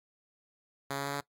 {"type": "tone with pitch steps", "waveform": "5% pulse", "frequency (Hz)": [138.59, 139.72, 140.85, 141.99], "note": ["C#3", "C#3", "C#3", "C#3"], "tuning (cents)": [0, 14, 28, 42], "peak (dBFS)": -22, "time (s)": [0.9, 1.208], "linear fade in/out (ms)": 5, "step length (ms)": 77, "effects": ["noise-tail reverb RT60 0.1 s tail -22 dB re dry", "AAC 48 kbps"]}